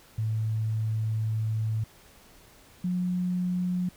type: tone pair in turn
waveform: sine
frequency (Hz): 110 / 180.22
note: A2 / F#3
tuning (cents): 0 / -45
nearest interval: major sixth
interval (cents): 855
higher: second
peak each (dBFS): -25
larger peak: neither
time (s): 0.18-1.84 / 2.84-3.89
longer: first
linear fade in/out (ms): 5
effects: pink hiss -55 dBFS RMS until 3.96 s